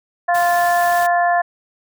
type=harmonic tone; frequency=349.2 Hz; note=F4; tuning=in tune; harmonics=2 / 3 / 4 / 5; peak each=-14 / -23 / -30 / -21 dBFS; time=0.28-1.42 s; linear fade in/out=10 ms
type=noise; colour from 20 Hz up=white; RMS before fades=-31 dBFS; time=0.34-1.07 s; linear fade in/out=10 ms
effects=none